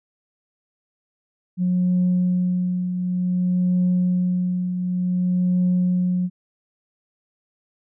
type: tone with tremolo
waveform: sine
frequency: 180.6 Hz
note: F#3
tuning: 42 cents flat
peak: -14 dBFS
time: 1.57-6.3 s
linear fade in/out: 50 ms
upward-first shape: triangle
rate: 0.55 Hz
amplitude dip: 60%
effects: tanh soft clip ceiling -13 dBFS